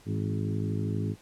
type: harmonic tone with a mistuned harmonic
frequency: 52.4 Hz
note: G#1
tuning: 16 cents sharp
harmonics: 2 / 3 / 4 / 5 / 6 / 7 / 8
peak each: -30 / -34 / -36 / -37 / -40 / -42 / -41 dBFS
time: 0.05-1.16 s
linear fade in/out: 50 ms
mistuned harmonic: 3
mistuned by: +60 cents
effects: pink hiss -57 dBFS RMS until 1.21 s + low-pass 11000 Hz 12 dB/octave